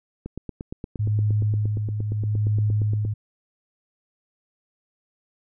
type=click train; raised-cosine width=3 ms; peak=-19 dBFS; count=25; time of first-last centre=0.26-3.051 s; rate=8.6 Hz
type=tone with tremolo; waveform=sine; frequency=105.6 Hz; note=G#2; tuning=29 cents sharp; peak=-18 dBFS; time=0.99-3.14 s; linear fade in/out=10 ms; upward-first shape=sine; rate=0.76 Hz; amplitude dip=50%
effects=none